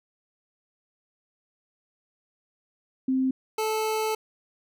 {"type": "tone pair in turn", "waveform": ["sine", "25% pulse"], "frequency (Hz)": [261.6, 436.2], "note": ["C4", "A4"], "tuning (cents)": [0, -15], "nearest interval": "major sixth", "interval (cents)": 885, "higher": "second", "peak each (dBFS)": -21, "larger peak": "neither", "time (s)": [[3.08, 3.31], [3.58, 4.15]], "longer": "second", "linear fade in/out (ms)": 5, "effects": []}